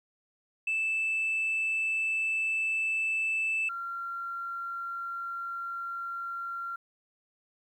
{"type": "tone pair in turn", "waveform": "sine", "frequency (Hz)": [2636, 1376], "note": ["E7", "F6"], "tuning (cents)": [-1, -26], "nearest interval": "major seventh", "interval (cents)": 1125, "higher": "first", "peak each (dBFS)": [-25, -33], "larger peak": "first", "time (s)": [[0.67, 3.69], [3.69, 6.76]], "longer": "second", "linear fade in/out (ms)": 5, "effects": ["tanh soft clip ceiling -24 dBFS", "11-bit"]}